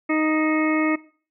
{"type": "harmonic tone with a mistuned harmonic", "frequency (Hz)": 311.1, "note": "D#4", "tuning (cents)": 0, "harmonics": [1, 2, 3, 4, 6, 7, 8], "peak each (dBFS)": [-20, -28, -34, -29, -31, -27, -37], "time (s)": [0.09, 0.96], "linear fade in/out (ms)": 10, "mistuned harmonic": 8, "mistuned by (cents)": 48, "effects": ["noise-tail reverb RT60 0.4 s tail -19 dB re dry"]}